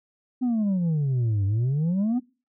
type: exponential two-way sweep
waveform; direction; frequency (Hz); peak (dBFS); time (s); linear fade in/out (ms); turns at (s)
sine; down then up; 258.5 to 96.1 to 258.5; -18; 0.41-2.2; 20; 1.45
effects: noise-tail reverb RT60 0.3 s tail -18 dB re dry + tanh soft clip ceiling -20 dBFS